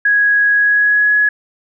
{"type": "tone with pitch glide", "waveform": "sine", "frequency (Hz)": [1661, 1685.2], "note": ["G#6", "G#6"], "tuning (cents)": [0, 25], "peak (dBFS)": -9, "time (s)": [0.05, 1.29], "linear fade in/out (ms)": 5, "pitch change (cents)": 25, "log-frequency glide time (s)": [0.53, 1.16], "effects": []}